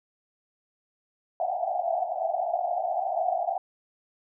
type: band-pass noise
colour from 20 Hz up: white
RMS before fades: -28 dBFS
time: 1.4-3.58 s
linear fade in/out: 2 ms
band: 660 to 760 Hz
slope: 96 dB/octave
effects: none